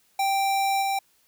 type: tone with level steps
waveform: square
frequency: 784 Hz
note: G5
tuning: in tune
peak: -22 / -24 dBFS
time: 0.19-0.99 s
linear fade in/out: 5 ms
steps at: 0.81 s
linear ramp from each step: 20 ms
effects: white hiss -64 dBFS RMS until 1.27 s